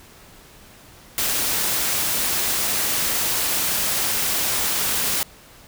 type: noise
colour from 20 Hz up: white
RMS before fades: -22 dBFS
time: 1.18-5.23 s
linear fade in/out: 0 ms
effects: pink hiss -47 dBFS RMS until 5.67 s